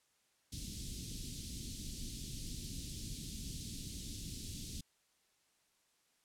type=band-stop noise; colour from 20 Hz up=pink; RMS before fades=-44 dBFS; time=0.52-4.81 s; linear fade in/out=5 ms; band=280 to 3600 Hz; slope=24 dB/octave; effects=white hiss -75 dBFS RMS until 6.24 s + low-pass 10000 Hz 12 dB/octave